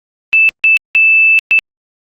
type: tone bursts at uneven times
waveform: sine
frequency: 2637 Hz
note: E7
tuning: in tune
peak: -5 dBFS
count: 4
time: 0.33-0.49 / 0.64-0.77 / 0.95-1.39 / 1.51-1.59 s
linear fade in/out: 0 ms
effects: Opus 24 kbps